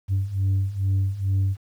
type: beating tone pair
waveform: sine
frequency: 95.4 / 97.7 Hz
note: G2 / G2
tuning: -47 / -5 cents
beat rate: 2.3 Hz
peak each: -23 / -20 dBFS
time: 0.08-1.57 s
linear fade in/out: 50 ms
effects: tanh soft clip ceiling -17 dBFS + 9-bit